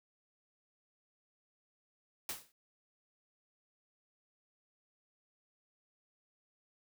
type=noise with exponential decay; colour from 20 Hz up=white; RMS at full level=-36 dBFS; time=2.29-2.52 s; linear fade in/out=1 ms; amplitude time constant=48 ms; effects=none